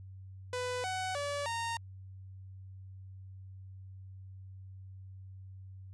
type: tone with pitch steps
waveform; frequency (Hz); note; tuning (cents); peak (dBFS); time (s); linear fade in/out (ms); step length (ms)
sawtooth; 498.4 / 748 / 574 / 924; B4 / F#5 / D5 / A#5; +16 / +19 / -40 / -16; -30; 0.53-1.77; 2; 310
effects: added 95 Hz sine -46 dBFS peak until 5.93 s + resampled to 22050 Hz